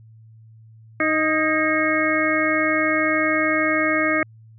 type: harmonic tone with a mistuned harmonic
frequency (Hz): 311.1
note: D#4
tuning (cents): 0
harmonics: 1 / 2 / 4 / 5 / 6 / 7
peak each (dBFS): -23 / -24 / -25 / -27 / -26 / -23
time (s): 1-4.23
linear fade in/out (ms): 2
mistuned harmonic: 5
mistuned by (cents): +60
effects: added 111 Hz sine -44 dBFS peak until 4.58 s